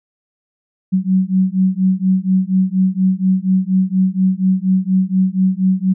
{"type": "beating tone pair", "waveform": "sine", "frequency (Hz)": [185.7, 189.9], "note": ["F#3", "F#3"], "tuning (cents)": [7, 45], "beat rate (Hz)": 4.2, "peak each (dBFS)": -15, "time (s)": [0.92, 5.94], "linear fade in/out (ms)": 20, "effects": []}